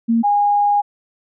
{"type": "tone pair in turn", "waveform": "sine", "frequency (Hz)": [230, 819.6], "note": ["A#3", "G#5"], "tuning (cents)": [-23, -23], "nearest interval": "octave + minor seventh", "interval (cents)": 2200, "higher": "second", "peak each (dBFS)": -12, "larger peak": "neither", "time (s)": [[0.08, 0.23], [0.23, 0.82]], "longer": "second", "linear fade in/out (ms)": 20, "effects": []}